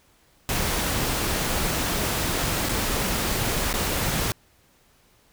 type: noise with dropouts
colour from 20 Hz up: pink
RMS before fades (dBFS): -25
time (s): 0.49-4.32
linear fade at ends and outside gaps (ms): 1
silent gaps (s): 2.688-2.692 / 3.729-3.739
effects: pink hiss -60 dBFS RMS until 5.32 s